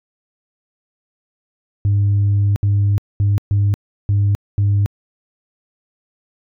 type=tone bursts at uneven times; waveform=sine; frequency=101.1 Hz; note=G#2; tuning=46 cents flat; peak=-10 dBFS; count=6; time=1.85-2.56 / 2.63-2.98 / 3.2-3.38 / 3.51-3.74 / 4.09-4.35 / 4.58-4.86 s; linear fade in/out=0 ms; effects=tanh soft clip ceiling -10 dBFS